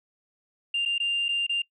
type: tone with dropouts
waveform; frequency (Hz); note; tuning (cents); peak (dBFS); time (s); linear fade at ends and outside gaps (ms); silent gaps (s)
sine; 2794; F7; 0; -22; 0.74-1.62; 5; 0.853-0.858 / 0.982-1 / 1.284-1.289 / 1.467-1.494
effects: noise-tail reverb RT60 0.1 s tail -24 dB re dry + tanh soft clip ceiling -20 dBFS